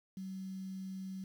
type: tone with quantisation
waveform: sine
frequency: 190 Hz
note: F#3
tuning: 46 cents sharp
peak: -40 dBFS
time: 0.17-1.24 s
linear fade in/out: 2 ms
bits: 10
effects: none